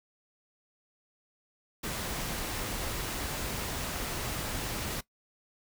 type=noise; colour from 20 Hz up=pink; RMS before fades=-35 dBFS; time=1.83-5.01 s; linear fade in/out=10 ms; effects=noise-tail reverb RT60 0.1 s tail -19 dB re dry